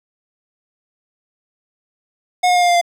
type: tone with pitch steps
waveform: square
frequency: 724 / 717.8 / 711.6 / 705.4 / 699.3 / 693.3 Hz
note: F#5 / F5 / F5 / F5 / F5 / F5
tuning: -38 / +47 / +32 / +17 / +2 / -13 cents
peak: -12 dBFS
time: 2.43-2.814 s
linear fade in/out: 10 ms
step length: 64 ms
effects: low-pass 9000 Hz 12 dB/octave + 7-bit